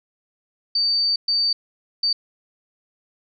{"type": "tone bursts at uneven times", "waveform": "sine", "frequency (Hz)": 4601, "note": "D8", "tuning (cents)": -36, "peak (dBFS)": -17, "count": 3, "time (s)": [[0.75, 1.16], [1.28, 1.53], [2.03, 2.13]], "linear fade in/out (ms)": 5, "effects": []}